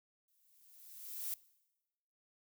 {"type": "noise with exponential growth", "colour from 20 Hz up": "violet", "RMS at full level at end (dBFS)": -38, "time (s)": [0.28, 1.34], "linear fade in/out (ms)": 2, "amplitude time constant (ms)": 230, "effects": ["noise-tail reverb RT60 1.0 s tail -21 dB re dry"]}